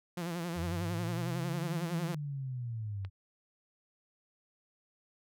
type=tone with vibrato; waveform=sawtooth; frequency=171.3 Hz; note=F3; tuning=33 cents flat; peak=-31 dBFS; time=0.17-2.15 s; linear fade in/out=5 ms; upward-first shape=sine; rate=11 Hz; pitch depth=73 cents each way
type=linear two-way sweep; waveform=sine; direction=up then down; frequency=80.9 to 164.81 to 92.5 Hz; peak=-35 dBFS; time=0.55-3.1 s; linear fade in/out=50 ms; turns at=1.92 s
type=click; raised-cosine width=0.3 ms; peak=-32 dBFS; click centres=3.049 s
effects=none